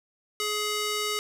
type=tone with band-pass filter; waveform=square; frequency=420 Hz; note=G#4; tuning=19 cents sharp; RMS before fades=-29 dBFS; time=0.4-1.19 s; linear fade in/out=0 ms; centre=4800 Hz; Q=0.56; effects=8-bit